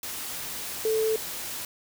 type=tone in noise; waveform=sine; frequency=440 Hz; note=A4; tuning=in tune; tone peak=-22 dBFS; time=0.85-1.16 s; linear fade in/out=2 ms; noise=white; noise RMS=-35 dBFS; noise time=0.03-1.65 s; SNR=+10 dB; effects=none